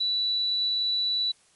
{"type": "tone", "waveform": "sine", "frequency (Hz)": 3951, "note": "B7", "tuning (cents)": 0, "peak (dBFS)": -23, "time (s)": [0, 1.32], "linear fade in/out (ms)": 10, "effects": ["white hiss -61 dBFS RMS until 1.55 s", "MP3 48 kbps"]}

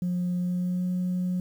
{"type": "tone with pitch glide", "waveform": "sine", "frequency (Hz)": [178.3, 181.21], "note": ["F3", "F#3"], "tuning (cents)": [36, -36], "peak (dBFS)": -23, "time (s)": [0.02, 1.4], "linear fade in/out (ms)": 2, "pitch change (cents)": 28, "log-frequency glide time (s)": [0.39, 0.87], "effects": ["tanh soft clip ceiling -22 dBFS", "9-bit"]}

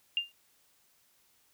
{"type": "tone with exponential decay", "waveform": "sine", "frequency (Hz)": 2800, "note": "F7", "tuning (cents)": 4, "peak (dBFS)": -23, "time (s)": [0.17, 0.32], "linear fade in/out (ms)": 1, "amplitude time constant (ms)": 31, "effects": ["white hiss -68 dBFS RMS until 1.53 s"]}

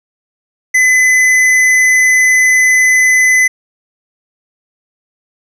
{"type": "tone with hard clipping", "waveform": "sine", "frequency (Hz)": 2018, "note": "B6", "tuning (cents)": 37, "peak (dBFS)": -8, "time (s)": [0.74, 3.48], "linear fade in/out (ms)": 10, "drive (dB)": 10, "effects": []}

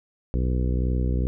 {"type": "harmonic tone", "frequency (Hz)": 62.4, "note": "B1", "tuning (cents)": 19, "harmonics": [1, 2, 3, 4, 5, 6, 7, 8], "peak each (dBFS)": [-22, -28, -32, -34, -36, -38, -39, -40], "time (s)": [0.34, 1.27], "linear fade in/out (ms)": 0, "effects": []}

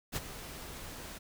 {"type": "noise with ADSR envelope", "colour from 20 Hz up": "pink", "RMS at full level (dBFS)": -33, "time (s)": [0.12, 1.19], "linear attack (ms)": 43, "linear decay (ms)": 28, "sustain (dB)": -12, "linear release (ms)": 19, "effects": []}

